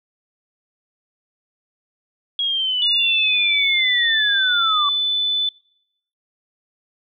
sine linear sweep, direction down, 3322 to 1134 Hz, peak -18 dBFS, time 2.39-4.89 s, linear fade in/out 2 ms
sine tone, 3501 Hz, A7, 9 cents flat, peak -17 dBFS, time 2.82-5.49 s, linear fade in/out 2 ms
effects noise-tail reverb RT60 0.8 s tail -25 dB re dry

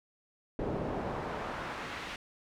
brown noise with band-pass filter sweep, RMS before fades -37 dBFS, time 0.59-2.16 s, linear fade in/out 2 ms, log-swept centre 410 to 2600 Hz, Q 0.87, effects none

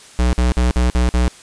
square tone bursts, 61.4 Hz, B1, 9 cents flat, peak -13 dBFS, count 6, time 0.19-1.28 s, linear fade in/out 0 ms, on 140 ms, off 50 ms, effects white hiss -42 dBFS RMS until 1.42 s + resampled to 22050 Hz

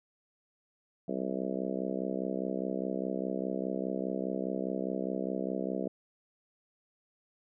harmonic tone, 64.9 Hz, C2, 13 cents flat, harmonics 3 / 4 / 5 / 6 / 7 / 8 / 9 / 10, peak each -37 / -38 / -39 / -40 / -40 / -41 / -42 / -42 dBFS, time 1.08-5.88 s, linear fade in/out 5 ms, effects none

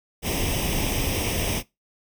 pink noise with comb filter, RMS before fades -25 dBFS, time 0.22-1.63 s, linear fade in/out 50 ms, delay 0.35 ms, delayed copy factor +0.75, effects noise-tail reverb RT60 0.2 s tail -20 dB re dry

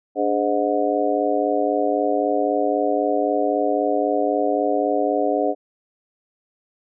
harmonic tone with a mistuned harmonic, 103.83 Hz, G#2, in tune, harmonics 3 / 4 / 5 / 6 / 7, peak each -24 / -24 / -24 / -24 / -24 dBFS, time 0.15-5.55 s, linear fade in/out 50 ms, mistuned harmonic 3, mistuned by -110 cents, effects none

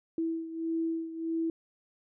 sine beating tone pair, 327.2 / 328.8 Hz, E4 / E4, -13 / -4 cents, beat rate 1.6 Hz, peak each -31 / -36 dBFS, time 0.18-1.5 s, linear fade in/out 2 ms, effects none

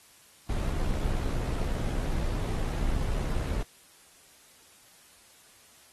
brown noise with amplitude modulation, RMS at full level -27 dBFS, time 0.49-3.63 s, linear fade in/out 5 ms, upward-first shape sine, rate 65.1 Hz, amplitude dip 40%, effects white hiss -57 dBFS RMS until 5.92 s + AAC 32 kbps

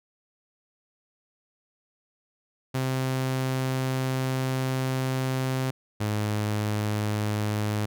sawtooth tone pair in turn, 130.81 / 105.49 Hz, C3 / G#2, 0 / +28 cents, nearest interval major third, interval 372 cents, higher first, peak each -21 dBFS, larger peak neither, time 2.74-5.71 / 6-7.86 s, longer first, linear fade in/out 10 ms, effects none

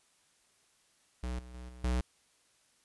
square tone with level steps, 61.74 Hz, B1, in tune, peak -35 / -48 / -44 / -49 / -29 dBFS, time 1.23-2.01 s, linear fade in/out 5 ms, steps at 1.39 / 1.54 / 1.69 / 1.84 s, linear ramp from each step 2 ms, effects white hiss -69 dBFS RMS until 2.84 s + resampled to 24000 Hz

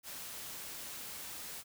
white noise, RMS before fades -45 dBFS, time 0.03-1.64 s, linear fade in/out 50 ms, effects none

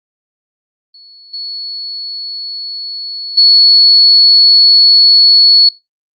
sine tone with level steps, 4395 Hz, C#8, 16 cents flat, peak -36 / -20 / -3 dBFS, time 0.94-5.69 s, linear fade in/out 5 ms, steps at 1.33 / 3.37 s, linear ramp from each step 10 ms, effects noise-tail reverb RT60 0.2 s tail -17 dB re dry + Opus 48 kbps

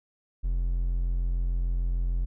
triangle tone, 43.37 Hz, F1, 11 cents flat, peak -22 dBFS, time 0.43-2.26 s, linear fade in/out 20 ms, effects none

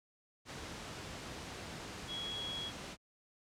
sine tone in noise, 3326 Hz, G#7, 2 cents sharp, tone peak -39 dBFS, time 2.07-2.72 s, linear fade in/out 50 ms, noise pink, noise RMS -45 dBFS, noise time 0.45-2.97 s, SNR +3 dB, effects high-pass 60 Hz 12 dB/octave + low-pass 7000 Hz 12 dB/octave

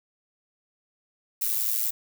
violet noise with amplitude modulation, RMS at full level -23 dBFS, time 1.41-1.91 s, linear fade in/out 10 ms, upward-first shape sine, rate 112 Hz, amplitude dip 75%, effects none

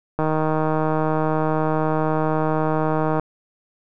click train, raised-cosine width 1 ms, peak -8 dBFS, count 470, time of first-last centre 0.19-3.196 s, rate 156 Hz, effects none

